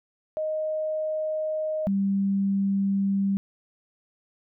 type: tone pair in turn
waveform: sine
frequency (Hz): 622.3 / 196.75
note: D#5 / G3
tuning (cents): 0 / +7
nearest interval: octave + minor sixth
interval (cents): 1993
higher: first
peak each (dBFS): -25 / -21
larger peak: second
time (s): 0.37-1.87 / 1.87-3.37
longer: neither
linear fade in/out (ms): 0
effects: none